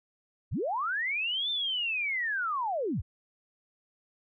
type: linear two-way sweep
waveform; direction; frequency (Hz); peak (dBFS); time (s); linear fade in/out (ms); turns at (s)
sine; up then down; 43.16 to 3600 to 43.16; -28; 0.51-3.02; 20; 1.5
effects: none